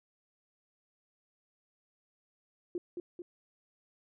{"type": "tone with echo", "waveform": "sine", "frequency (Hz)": 351.1, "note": "F4", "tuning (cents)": 9, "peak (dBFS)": -32, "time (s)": [2.75, 2.78], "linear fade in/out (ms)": 2, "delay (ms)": 220, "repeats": 2, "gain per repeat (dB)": -4, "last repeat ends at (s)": 3.22, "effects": []}